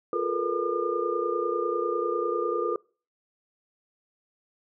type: tone cluster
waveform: sine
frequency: 350.3 / 426.5 / 456.6 / 486.6 / 1207 Hz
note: F4 / G#4 / A#4 / B4 / D6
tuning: +5 / +46 / -36 / -26 / +47 cents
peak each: -31 dBFS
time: 0.13-2.76 s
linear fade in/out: 2 ms
effects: noise-tail reverb RT60 0.4 s tail -25 dB re dry